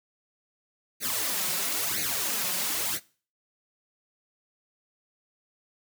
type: noise with flanger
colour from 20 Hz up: white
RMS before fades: -29 dBFS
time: 1-3 s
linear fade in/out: 50 ms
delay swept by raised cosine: 0.46 to 5.56 ms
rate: 1 Hz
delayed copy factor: +0.95
effects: noise-tail reverb RT60 0.4 s tail -21 dB re dry + high-pass 100 Hz 12 dB/octave